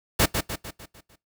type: noise with echo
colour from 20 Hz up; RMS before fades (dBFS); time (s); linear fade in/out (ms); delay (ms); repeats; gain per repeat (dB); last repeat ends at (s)
pink; -19; 0.19-0.26; 10; 150; 6; -6; 1.16
effects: noise-tail reverb RT60 0.2 s tail -21 dB re dry